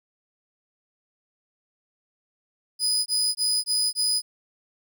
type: tone bursts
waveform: 30% pulse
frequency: 4978 Hz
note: D#8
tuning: in tune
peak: -18 dBFS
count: 5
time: 2.79-4.22 s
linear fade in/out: 50 ms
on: 270 ms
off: 20 ms
effects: none